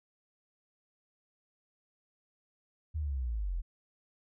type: linear sweep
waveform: sine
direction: down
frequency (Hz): 80.3 to 38.81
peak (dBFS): -31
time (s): 2.94-3.62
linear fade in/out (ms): 20
effects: none